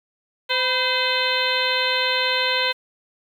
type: harmonic tone with a mistuned harmonic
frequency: 513 Hz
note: C5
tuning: 34 cents flat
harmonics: 1 / 2 / 3 / 4 / 5 / 6 / 7 / 8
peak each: -27 / -27 / -27 / -27 / -27 / -27 / -27 / -27 dBFS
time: 0.49-2.73 s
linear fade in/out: 20 ms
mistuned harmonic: 2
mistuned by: -66 cents
effects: 8-bit